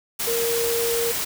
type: tone in noise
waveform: sine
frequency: 466.2 Hz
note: A#4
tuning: in tune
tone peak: -22 dBFS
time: 0.27-1.12 s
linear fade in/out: 10 ms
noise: white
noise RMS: -26 dBFS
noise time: 0.19-1.25 s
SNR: +1 dB
effects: none